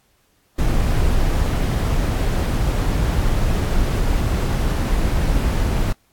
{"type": "noise", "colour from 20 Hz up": "brown", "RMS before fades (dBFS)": -18, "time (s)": [0.58, 5.93], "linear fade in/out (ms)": 10, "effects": ["pink hiss -61 dBFS RMS until 6.12 s", "AAC 64 kbps"]}